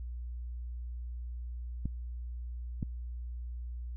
clicks, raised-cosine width 5 ms, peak -22 / -20 dBFS, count 2, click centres 1.856 / 2.828 s, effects added 60 Hz sine -37 dBFS peak until 3.96 s

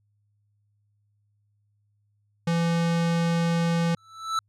square tone, 168.4 Hz, E3, 37 cents sharp, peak -22 dBFS, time 2.47-3.95 s, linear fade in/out 5 ms
square tone with exponential growth, 1318.5 Hz, E6, in tune, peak -21 dBFS, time 3.97-4.39 s, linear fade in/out 2 ms, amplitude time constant 91 ms
effects added 103 Hz sine -66 dBFS peak until 4.48 s + low-pass 7000 Hz 12 dB/octave

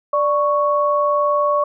sine tone pair together, 588 / 1110 Hz, D5 / C#6, +2 / +2 cents, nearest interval major seventh, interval 1100 cents, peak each -17 dBFS, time 0.13-1.64 s, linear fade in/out 5 ms, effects none

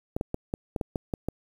clicks, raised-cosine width 2 ms, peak -15 dBFS, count 9, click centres 0.165 / 0.211 / 0.344 / 0.539 / 0.762 / 0.812 / 0.958 / 1.138 / 1.286 s, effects 8-bit

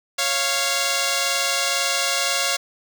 5% pulse tone pair together, 551.6 / 695 Hz, C#5 / F5, -9 / -9 cents, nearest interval major third, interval 400 cents, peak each -11 dBFS, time 0.18-2.57 s, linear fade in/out 10 ms, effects none

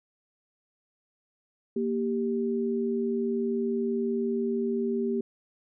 sine tone pair together, 233.8 / 393.2 Hz, A#3 / G4, +5 / +5 cents, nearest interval major sixth, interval 900 cents, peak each -28 dBFS, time 1.76-5.21 s, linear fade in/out 5 ms, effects none

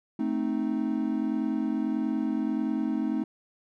triangle chord, A diminished, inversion none, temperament equal, 220 / 261.6 / 311.1 Hz, A3 / C4 / Eb4, 0 / 0 / 0 cents, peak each -28 / -28 / -28 dBFS, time 0.19-3.24 s, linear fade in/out 5 ms, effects none

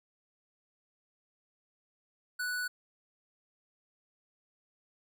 square tone, 1480 Hz, F#6, in tune, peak -33 dBFS, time 2.39-2.68 s, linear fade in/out 10 ms, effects none

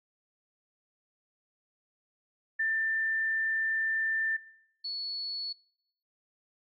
sine tone pair in turn, 1784 / 4405 Hz, A6 / C#8, +23 / -12 cents, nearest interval octave + major third, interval 1565 cents, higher second, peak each -26 / -33 dBFS, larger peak first, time 2.59-4.37 / 4.84-5.53 s, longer first, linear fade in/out 10 ms, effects noise-tail reverb RT60 0.9 s tail -26 dB re dry + AAC 64 kbps

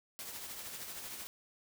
white noise with tremolo, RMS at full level -43 dBFS, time 0.19-1.27 s, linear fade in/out 0 ms, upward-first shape triangle, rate 13 Hz, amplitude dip 45%, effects none

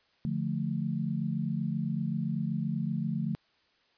sine chord, D minor, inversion none, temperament equal, 146.83 / 174.61 / 220 Hz, D3 / F3 / A3, 0 / 0 / 0 cents, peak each -33 dBFS, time 0.25-3.35 s, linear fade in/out 0 ms, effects white hiss -68 dBFS RMS until 3.97 s + resampled to 11025 Hz

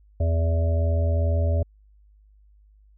harmonic tone with a mistuned harmonic, 82.41 Hz, E2, in tune, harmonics 1 / 3 / 5 / 7 / 8, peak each -19 / -36 / -37 / -31 / -35 dBFS, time 0.2-1.63 s, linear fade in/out 5 ms, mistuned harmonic 3, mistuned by +37 cents, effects added 51 Hz sine -52 dBFS peak until 2.97 s

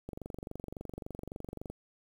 click train, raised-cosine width 2 ms, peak -27 dBFS, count 39, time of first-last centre 0.09-1.7 s, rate 23.6 Hz, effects 9-bit

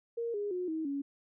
sine tone with pitch steps, 466.2 / 410.6 / 361.6 / 318.4 / 280.4 Hz, A#4 / G#4 / F#4 / D#4 / C#4, 0 / -20 / -40 / +40 / +20 cents, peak -32 dBFS, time 0.17-1.02 s, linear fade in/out 10 ms, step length 170 ms, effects none

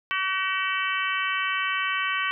harmonic tone, 380 Hz, F#4, 46 cents sharp, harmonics 3 / 4 / 5 / 6 / 7 / 8, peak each -29 / -30 / -31 / -32 / -32 / -33 dBFS, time 0.11-2.31 s, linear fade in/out 0 ms, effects none

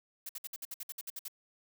blue noise bursts, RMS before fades -41 dBFS, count 12, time 0.26-1.282 s, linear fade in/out 5 ms, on 32 ms, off 58 ms, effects none

